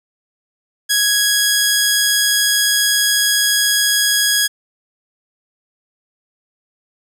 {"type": "tone", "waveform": "10% pulse", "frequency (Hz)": 1661.2, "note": "G#6", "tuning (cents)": 0, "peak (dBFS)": -4, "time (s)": [0.89, 4.48], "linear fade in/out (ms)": 20, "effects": []}